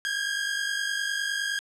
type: tone pair together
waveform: sawtooth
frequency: 1600.3 / 1650 Hz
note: G6 / G#6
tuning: +35 / -12 cents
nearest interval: minor second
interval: 53 cents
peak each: -26 dBFS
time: 0.05-1.59 s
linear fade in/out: 0 ms
effects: low-pass 9000 Hz 12 dB/octave